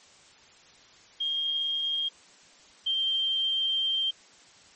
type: tone pair in turn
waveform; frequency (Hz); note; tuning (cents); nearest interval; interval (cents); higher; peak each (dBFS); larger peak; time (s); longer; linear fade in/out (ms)
sine; 3228 / 3156; G#7 / G7; -50 / +11; unison; 39; first; -26 / -24; second; 1.2-2.09 / 2.86-4.11; second; 10
effects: white hiss -55 dBFS RMS until 4.75 s + MP3 32 kbps